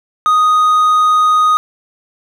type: tone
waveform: triangle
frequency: 1244.5 Hz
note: D#6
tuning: in tune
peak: -6 dBFS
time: 0.26-1.57 s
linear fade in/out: 0 ms
effects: none